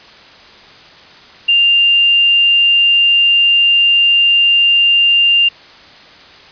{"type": "tone", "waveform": "sine", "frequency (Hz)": 2794, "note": "F7", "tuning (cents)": 0, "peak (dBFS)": -7, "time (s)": [1.48, 5.49], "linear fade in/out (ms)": 10, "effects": ["white hiss -39 dBFS RMS until 6.51 s", "resampled to 11025 Hz"]}